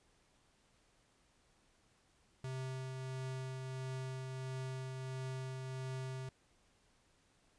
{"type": "tone with tremolo", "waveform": "square", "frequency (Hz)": 130.81, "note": "C3", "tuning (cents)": 0, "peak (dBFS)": -40, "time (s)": [2.44, 6.29], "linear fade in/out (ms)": 2, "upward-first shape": "triangle", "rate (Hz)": 1.5, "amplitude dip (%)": 30, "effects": ["pink hiss -72 dBFS RMS until 7.58 s", "resampled to 22050 Hz"]}